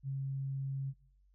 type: tone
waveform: sine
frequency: 135.9 Hz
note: C#3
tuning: 34 cents flat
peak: -34 dBFS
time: 0.03-0.94 s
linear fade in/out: 50 ms
effects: noise-tail reverb RT60 0.6 s tail -22 dB re dry + added 48 Hz sine -64 dBFS peak until 1.34 s